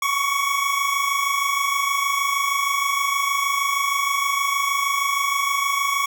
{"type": "tone pair together", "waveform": "25% pulse", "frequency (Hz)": [1100, 1126.4], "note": ["C#6", "C#6"], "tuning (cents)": [-14, 27], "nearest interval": "unison", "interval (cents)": 41, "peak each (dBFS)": [-20, -18], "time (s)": [0.02, 6.06], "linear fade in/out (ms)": 5, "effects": []}